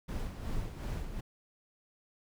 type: noise with tremolo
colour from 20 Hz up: brown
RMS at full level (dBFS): -35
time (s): 0.08-1.21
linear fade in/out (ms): 10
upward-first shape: sine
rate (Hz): 2.7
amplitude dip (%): 55
effects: none